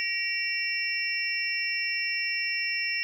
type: tone cluster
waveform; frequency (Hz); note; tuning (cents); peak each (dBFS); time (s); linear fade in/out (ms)
sine; 1906 / 2311 / 2740 / 5360; A#6 / D7 / F7 / E8; +38 / -28 / -34 / +28; -33 / -32 / -31 / -33; 0-3.03; 0
effects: 10-bit